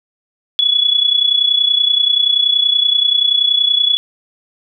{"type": "tone with amplitude modulation", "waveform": "sine", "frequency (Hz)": 3397, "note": "G#7", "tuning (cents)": 38, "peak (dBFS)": -7, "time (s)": [0.59, 3.97], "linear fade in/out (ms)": 0, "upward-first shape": "sine", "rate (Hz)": 30.5, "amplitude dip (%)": 75, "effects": []}